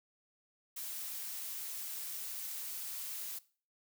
blue noise, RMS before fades -42 dBFS, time 0.76-3.39 s, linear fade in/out 10 ms, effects noise-tail reverb RT60 0.4 s tail -19 dB re dry

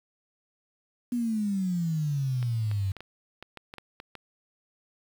sine exponential sweep, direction down, 246.9 to 94.4 Hz, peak -25 dBFS, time 1.12-2.92 s, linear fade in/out 5 ms
clicks, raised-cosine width 0.3 ms, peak -25 dBFS, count 10, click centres 2.428 / 2.714 / 2.967 / 3.006 / 3.426 / 3.573 / 3.739 / 3.783 / 4.001 / 4.153 s
effects 8-bit

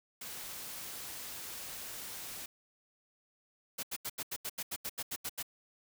white noise, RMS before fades -44 dBFS, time 0.21-2.46 s, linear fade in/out 5 ms
white noise bursts, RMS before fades -38 dBFS, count 13, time 3.78-5.428 s, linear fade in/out 10 ms, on 52 ms, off 81 ms
effects none

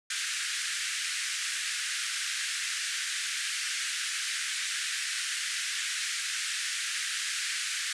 pink band-pass noise, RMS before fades -33 dBFS, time 0.1-7.93 s, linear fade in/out 5 ms, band 1500 to 9700 Hz, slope 48 dB/octave, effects none

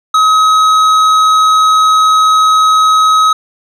sine tone with tanh clipping, 1273 Hz, D#6, 39 cents sharp, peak -7 dBFS, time 0.14-3.33 s, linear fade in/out 5 ms, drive 11 dB, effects none

